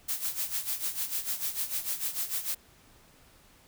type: noise with tremolo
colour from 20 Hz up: blue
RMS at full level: -30 dBFS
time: 0.08-2.55 s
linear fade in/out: 10 ms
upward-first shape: sine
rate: 6.7 Hz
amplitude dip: 75%
effects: pink hiss -59 dBFS RMS until 3.67 s